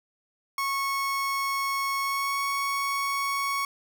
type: tone with pitch glide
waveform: 30% pulse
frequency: 1100 to 1110.9 Hz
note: C#6 to C#6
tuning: -14 to +3 cents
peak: -23 dBFS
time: 0.58-3.65 s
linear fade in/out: 2 ms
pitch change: +17 cents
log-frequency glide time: 2-2.4 s
effects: 10-bit